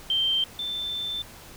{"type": "tone pair in turn", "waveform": "sine", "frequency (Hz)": [3136, 3546], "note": ["G7", "A7"], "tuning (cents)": [0, 13], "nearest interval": "major second", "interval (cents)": 213, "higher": "second", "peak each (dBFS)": [-21, -28], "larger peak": "first", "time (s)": [[0.1, 0.44], [0.59, 1.22]], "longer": "second", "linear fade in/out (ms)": 2, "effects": ["pink hiss -46 dBFS RMS until 1.56 s"]}